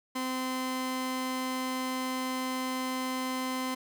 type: tone pair together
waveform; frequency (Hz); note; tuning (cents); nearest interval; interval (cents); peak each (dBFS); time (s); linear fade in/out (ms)
sawtooth; 258 / 516; C4 / C5; -24 / -24; octave; 1200; -28 / -29; 0.15-3.75; 10
effects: none